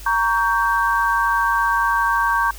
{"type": "chord", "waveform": "sine", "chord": "G diminished", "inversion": "first", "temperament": "equal with one note detuned", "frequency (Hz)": [932.3, 1124.2, 1568], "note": ["Bb5", "Db6", "G6"], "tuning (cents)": [0, 24, 0], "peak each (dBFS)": -20, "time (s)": [0.06, 2.51], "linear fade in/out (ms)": 5, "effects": ["added 50 Hz sine -35 dBFS peak until 2.58 s", "white hiss -41 dBFS RMS until 2.58 s"]}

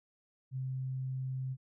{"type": "tone", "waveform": "sine", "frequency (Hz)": 130.81, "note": "C3", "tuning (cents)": 0, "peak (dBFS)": -34, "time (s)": [0.51, 1.57], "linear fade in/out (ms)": 50, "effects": []}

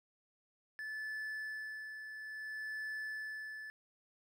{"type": "tone with tremolo", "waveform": "triangle", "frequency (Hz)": 1739, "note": "A6", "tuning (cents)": -21, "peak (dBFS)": -37, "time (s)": [0.79, 3.7], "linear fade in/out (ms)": 0, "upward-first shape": "sine", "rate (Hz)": 0.59, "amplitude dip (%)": 50, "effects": []}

